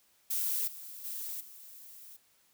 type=noise with level steps; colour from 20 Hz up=violet; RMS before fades=-32 / -46 / -39 / -51 dBFS; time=0.3-2.17 s; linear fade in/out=10 ms; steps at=0.67 / 1.04 / 1.4 s; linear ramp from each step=10 ms; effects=white hiss -68 dBFS RMS until 2.53 s